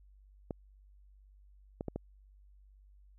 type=clicks; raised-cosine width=2 ms; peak=-23 dBFS; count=4; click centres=0.508 / 1.809 / 1.883 / 1.96 s; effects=added 49 Hz sine -57 dBFS peak until 3.18 s